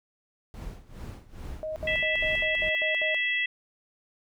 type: noise with tremolo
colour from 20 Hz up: brown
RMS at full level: -37 dBFS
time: 0.54-2.69 s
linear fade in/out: 0 ms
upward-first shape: sine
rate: 2.4 Hz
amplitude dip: 85%
type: tone bursts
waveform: sine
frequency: 625 Hz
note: D#5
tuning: 8 cents sharp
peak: -30 dBFS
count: 8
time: 1.63-3.146 s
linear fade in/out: 0 ms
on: 130 ms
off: 68 ms
type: harmonic tone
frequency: 659.3 Hz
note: E5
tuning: in tune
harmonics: 3 / 4 / 5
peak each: -26 / -30 / -34 dBFS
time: 1.87-3.46 s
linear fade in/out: 5 ms
effects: none